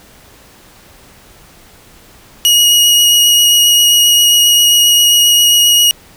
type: tone with vibrato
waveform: sawtooth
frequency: 2891 Hz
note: F#7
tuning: 41 cents flat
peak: -3 dBFS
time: 2.45-5.91 s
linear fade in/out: 0 ms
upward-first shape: sine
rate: 7.5 Hz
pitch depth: 10 cents each way
effects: pink hiss -42 dBFS RMS until 6.16 s